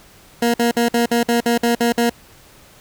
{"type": "tone bursts", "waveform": "20% pulse", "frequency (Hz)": 235.8, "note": "A#3", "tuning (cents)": 20, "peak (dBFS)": -9, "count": 10, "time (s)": [0.42, 2.097], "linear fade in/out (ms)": 5, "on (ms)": 120, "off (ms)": 53, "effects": ["pink hiss -47 dBFS RMS until 2.8 s"]}